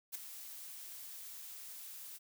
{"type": "noise with ADSR envelope", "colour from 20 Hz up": "blue", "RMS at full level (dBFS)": -39, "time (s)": [0.12, 2.19], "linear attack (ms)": 29, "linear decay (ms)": 10, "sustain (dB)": -10, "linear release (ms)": 33, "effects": []}